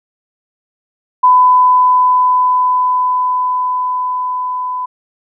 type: tone with level ramp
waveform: sine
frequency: 1003 Hz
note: B5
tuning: 26 cents sharp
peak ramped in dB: -4 to -17 dBFS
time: 1.23-4.86 s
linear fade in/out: 10 ms
effects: none